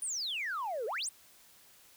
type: exponential two-way sweep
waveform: sine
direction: down then up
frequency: 9956 to 415.3 to 9956 Hz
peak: -32 dBFS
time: 0.02-1.09 s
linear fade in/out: 2 ms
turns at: 0.86 s
effects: tanh soft clip ceiling -30 dBFS + white hiss -60 dBFS RMS until 1.96 s